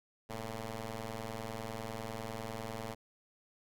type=ring-modulated tone; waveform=10% pulse; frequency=110 Hz; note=A2; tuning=in tune; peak=-28 dBFS; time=0.29-2.95 s; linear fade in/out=20 ms; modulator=340 Hz; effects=none